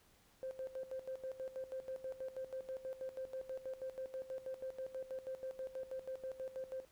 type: tone with tremolo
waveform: sine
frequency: 523.3 Hz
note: C5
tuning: in tune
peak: -39 dBFS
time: 0.43-6.85 s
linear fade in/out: 0 ms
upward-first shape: square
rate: 6.2 Hz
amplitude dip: 80%
effects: tanh soft clip ceiling -36 dBFS + pink hiss -69 dBFS RMS until 6.91 s